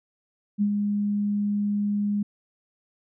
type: tone with ADSR envelope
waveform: sine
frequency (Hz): 205.3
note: G#3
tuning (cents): -20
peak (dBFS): -18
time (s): 0.58-2.23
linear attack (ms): 36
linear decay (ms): 77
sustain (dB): -4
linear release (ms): 7
effects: none